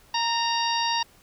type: harmonic tone with a mistuned harmonic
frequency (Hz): 932.3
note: A#5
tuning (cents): 0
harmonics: 1 / 2 / 3 / 4 / 5 / 6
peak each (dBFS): -25 / -33 / -31 / -32 / -31 / -33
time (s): 0.14-1.03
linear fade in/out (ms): 5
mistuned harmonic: 2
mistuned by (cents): -30
effects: pink hiss -56 dBFS RMS until 1.22 s